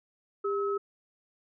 sine tone pair together, 400.4 / 1288.9 Hz, G4 / E6, +37 / -39 cents, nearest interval octave + minor sixth, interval 2024 cents, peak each -28 / -33 dBFS, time 0.44-0.78 s, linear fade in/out 10 ms, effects none

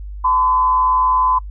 sine tone with frequency modulation, 1017 Hz, C6, 50 cents flat, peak -12 dBFS, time 0.24-1.39 s, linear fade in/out 10 ms, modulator 133 Hz, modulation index 0.43, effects noise-tail reverb RT60 0.1 s tail -26 dB re dry + added 50 Hz sine -27 dBFS peak until 1.5 s

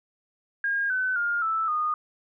sine tone with pitch steps, 1622 / 1513.4 / 1412 / 1317.5 / 1229.2 Hz, G#6 / F#6 / F6 / E6 / D#6, -41 / +39 / +19 / -1 / -21 cents, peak -23 dBFS, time 0.64-1.94 s, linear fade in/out 2 ms, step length 260 ms, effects none

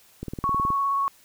click train, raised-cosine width 3 ms, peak -19 dBFS, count 10, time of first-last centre 0.23-0.704 s, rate 19 Hz
sine tone with vibrato, 1108.7 Hz, C#6, in tune, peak -21 dBFS, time 0.44-1.08 s, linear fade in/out 0 ms, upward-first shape sine, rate 17 Hz, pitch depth 13 cents each way
effects white hiss -56 dBFS RMS until 1.24 s

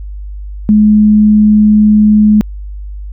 sine tone, 211.7 Hz, G#3, 33 cents sharp, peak -3 dBFS, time 0.69-2.41 s, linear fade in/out 0 ms, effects added 50 Hz sine -21 dBFS peak until 3.12 s

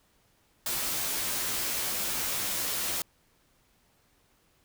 white noise with comb filter, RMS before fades -31 dBFS, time 0.66-3.02 s, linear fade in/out 2 ms, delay 13 ms, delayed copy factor -0.75, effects pink hiss -67 dBFS RMS until 4.64 s

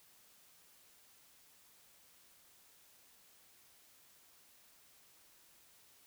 silence, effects white hiss -65 dBFS RMS until 6.06 s

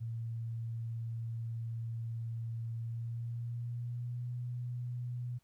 sine tone with pitch glide, 114.8 to 122.33 Hz, A#2 to B2, -26 to -16 cents, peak -36 dBFS, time 0-5.39 s, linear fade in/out 20 ms, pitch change +110 cents, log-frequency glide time 2.76-4.3 s, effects pink hiss -75 dBFS RMS until 5.43 s

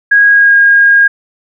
sine tone with pitch glide, 1645 to 1627 Hz, G#6 to G#6, -17 to -36 cents, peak -3 dBFS, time 0.11-1.08 s, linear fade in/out 10 ms, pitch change -19 cents, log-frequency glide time 0.29-0.56 s, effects none

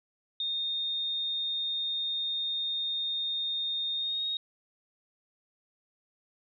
sine tone with pitch glide, 3670 to 3741 Hz, A#7 to A#7, -28 to +5 cents, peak -29 dBFS, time 0.4-4.37 s, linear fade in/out 2 ms, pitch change +33 cents, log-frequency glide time 3.94-4.26 s, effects none

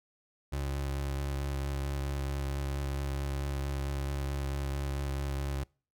30% pulse tone with vibrato, 69.3 Hz, C#2, in tune, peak -29 dBFS, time 0.52-5.64 s, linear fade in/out 10 ms, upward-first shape sine, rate 4.5 Hz, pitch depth 18 cents each way, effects noise-tail reverb RT60 0.4 s tail -26 dB re dry

